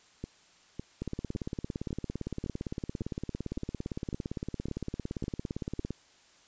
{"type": "two click trains", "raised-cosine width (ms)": 3, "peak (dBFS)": [-21, -23], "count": [87, 11], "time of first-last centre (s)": [[1.02, 5.906], [0.24, 5.796]], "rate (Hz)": [17.6, 1.8], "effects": ["white hiss -61 dBFS RMS until 6.47 s", "resampled to 16000 Hz"]}